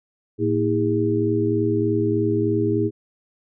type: tone cluster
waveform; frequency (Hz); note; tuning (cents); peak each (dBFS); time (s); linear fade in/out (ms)
sine; 111.8 / 232.7 / 322.3 / 405.6; A2 / A#3 / E4 / G#4; +28 / -3 / -39 / -41; -24 / -27 / -22 / -22; 0.38-2.91; 50
effects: none